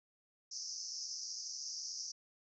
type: band-pass noise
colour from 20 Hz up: white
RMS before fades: -44 dBFS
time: 0.51-2.12 s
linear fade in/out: 10 ms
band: 4900 to 6200 Hz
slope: 96 dB/octave
effects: none